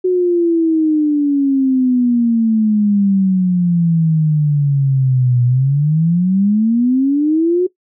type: exponential two-way sweep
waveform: sine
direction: down then up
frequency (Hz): 370 to 121.3 to 370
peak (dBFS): -10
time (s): 0.04-7.67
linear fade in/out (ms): 10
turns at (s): 5.44
effects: noise-tail reverb RT60 0.1 s tail -18 dB re dry